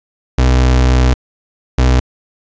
35% pulse tone pair in turn, 63.2 / 63.2 Hz, B1 / B1, +41 / +41 cents, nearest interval unison, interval 0 cents, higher neither, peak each -6 dBFS, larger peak neither, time 0.38-1.14 / 1.78-2 s, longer first, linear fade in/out 5 ms, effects resampled to 16000 Hz + 7-bit

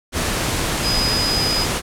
sine tone in noise, 4978 Hz, D#8, in tune, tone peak -19 dBFS, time 0.82-1.67 s, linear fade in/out 50 ms, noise pink, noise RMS -21 dBFS, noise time 0.12-1.82 s, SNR -1 dB, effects low-pass 11000 Hz 12 dB/octave

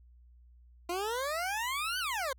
20% pulse exponential two-way sweep, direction up then down, 339.2 to 1545 to 505 Hz, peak -27 dBFS, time 0.89-2.33 s, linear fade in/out 5 ms, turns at 1.99 s, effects added 60 Hz sine -55 dBFS peak until 2.38 s

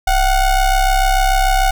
square ring-modulated tone, 363.6 Hz, F#4, 30 cents flat, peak -9 dBFS, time 0.07-1.71 s, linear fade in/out 5 ms, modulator 397 Hz, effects none

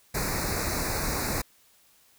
pink band-stop noise, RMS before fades -29 dBFS, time 0.14-1.42 s, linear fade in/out 10 ms, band 2500 to 3900 Hz, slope 96 dB/octave, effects white hiss -61 dBFS RMS until 2.18 s

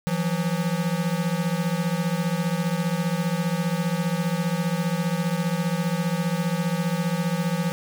square beating tone pair, 164.81 / 179.81 Hz, E3 / F#3, 0 / -49 cents, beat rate 15 Hz, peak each -26 dBFS, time 0.07-7.72 s, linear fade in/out 0 ms, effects none

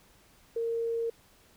sine tone, 460.9 Hz, A#4, 20 cents flat, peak -28 dBFS, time 0.56-1.1 s, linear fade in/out 5 ms, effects pink hiss -61 dBFS RMS until 1.56 s

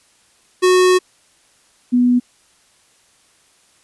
square / sine tone pair in turn, 367 / 245.9 Hz, F#4 / B3, -14 / -7 cents, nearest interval perfect fifth, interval 693 cents, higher first, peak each -10 dBFS, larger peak neither, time 0.62-0.99 / 1.92-2.2 s, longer first, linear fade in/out 20 ms, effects white hiss -55 dBFS RMS until 3.83 s + resampled to 24000 Hz

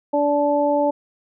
harmonic tone, 290.2 Hz, D4, 21 cents flat, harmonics 1 / 2 / 3, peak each -22 / -18 / -22 dBFS, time 0.13-0.91 s, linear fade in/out 10 ms, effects none

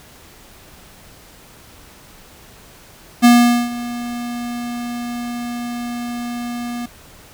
square tone with ADSR envelope, 240 Hz, B3, 49 cents flat, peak -6 dBFS, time 3.22-6.86 s, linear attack 27 ms, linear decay 440 ms, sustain -18 dB, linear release 6 ms, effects pink hiss -44 dBFS RMS until 7.33 s

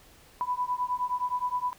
sine beating tone pair, 987.8 / 997.4 Hz, B5 / B5, 0 / +17 cents, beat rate 9.6 Hz, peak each -30 dBFS, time 0.41-1.73 s, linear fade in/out 0 ms, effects pink hiss -56 dBFS RMS until 1.78 s

